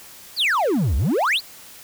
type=exponential two-way sweep; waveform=triangle; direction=down then up; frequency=5040 to 59.8 to 5040 Hz; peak=-15 dBFS; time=0.36-1.41 s; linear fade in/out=50 ms; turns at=0.96 s; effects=white hiss -43 dBFS RMS until 1.83 s